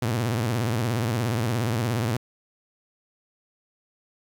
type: tone with vibrato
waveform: sawtooth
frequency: 115.5 Hz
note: A#2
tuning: 16 cents flat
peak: -19 dBFS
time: 0.02-2.17 s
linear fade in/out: 5 ms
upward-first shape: sine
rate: 17 Hz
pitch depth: 170 cents each way
effects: 9-bit